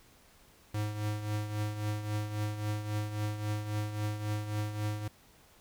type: tone with tremolo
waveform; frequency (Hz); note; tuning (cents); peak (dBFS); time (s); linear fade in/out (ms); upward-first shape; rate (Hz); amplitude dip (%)
square; 105.5; G#2; +28; -30; 0.74-5.08; 5; triangle; 3.7; 65
effects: pink hiss -61 dBFS RMS until 5.6 s